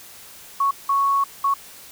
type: tone bursts at uneven times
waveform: sine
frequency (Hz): 1108.7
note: C#6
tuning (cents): 0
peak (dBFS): -16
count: 3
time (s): 0.6-0.71 / 0.89-1.24 / 1.44-1.54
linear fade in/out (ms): 5
effects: white hiss -43 dBFS RMS until 1.91 s